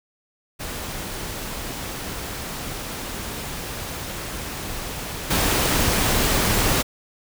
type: noise with level steps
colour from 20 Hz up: pink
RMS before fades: -31 / -20 dBFS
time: 0.59-6.83 s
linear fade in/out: 20 ms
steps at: 5.3 s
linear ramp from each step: 10 ms
effects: none